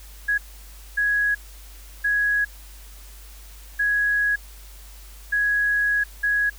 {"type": "tone bursts at uneven times", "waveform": "sine", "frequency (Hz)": 1666, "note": "G#6", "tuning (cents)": 5, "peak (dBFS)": -18, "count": 6, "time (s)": [[0.28, 0.38], [0.97, 1.35], [2.04, 2.45], [3.79, 4.36], [5.32, 6.04], [6.23, 6.5]], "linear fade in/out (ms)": 10, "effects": ["added 50 Hz sine -41 dBFS peak until 6.58 s", "white hiss -48 dBFS RMS until 6.58 s"]}